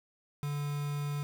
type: tone with quantisation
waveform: triangle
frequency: 145.2 Hz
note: D3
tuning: 19 cents flat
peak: -30 dBFS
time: 0.43-1.23 s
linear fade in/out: 0 ms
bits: 7
effects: none